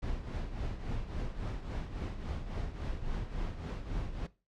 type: noise with tremolo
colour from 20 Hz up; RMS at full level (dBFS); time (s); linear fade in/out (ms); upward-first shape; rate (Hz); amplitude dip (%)
brown; -34; 0.02-4.27; 10; triangle; 3.6; 70
effects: noise-tail reverb RT60 0.3 s tail -19 dB re dry + low-pass 5000 Hz 12 dB/octave